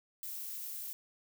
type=noise; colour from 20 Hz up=violet; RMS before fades=-42 dBFS; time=0.23-0.93 s; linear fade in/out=0 ms; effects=none